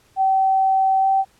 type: tone with pitch glide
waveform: sine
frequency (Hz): 768 to 773.8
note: G5 to G5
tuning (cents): -36 to -23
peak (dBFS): -14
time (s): 0.16-1.25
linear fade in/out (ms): 50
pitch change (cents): +13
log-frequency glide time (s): 1-1.07
effects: pink hiss -57 dBFS RMS until 1.39 s + low-pass 12000 Hz 12 dB/octave